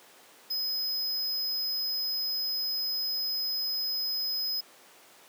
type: tone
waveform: square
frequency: 5060 Hz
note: D#8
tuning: 28 cents sharp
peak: -29 dBFS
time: 0.5-4.61 s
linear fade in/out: 10 ms
effects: pink hiss -54 dBFS RMS until 5.28 s + high-pass 400 Hz 12 dB/octave